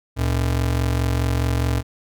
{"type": "ring-modulated tone", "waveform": "square", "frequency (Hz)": 91.8, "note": "F#2", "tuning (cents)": -13, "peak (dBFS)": -16, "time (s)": [0.16, 1.83], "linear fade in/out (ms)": 50, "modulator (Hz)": 22.4, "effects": []}